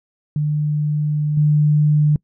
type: tone with level steps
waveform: sine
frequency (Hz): 149.8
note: D3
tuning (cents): +35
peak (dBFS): -16 / -11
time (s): 0.36-2.16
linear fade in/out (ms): 2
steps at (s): 1.37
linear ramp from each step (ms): 5
effects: noise-tail reverb RT60 0.1 s tail -25 dB re dry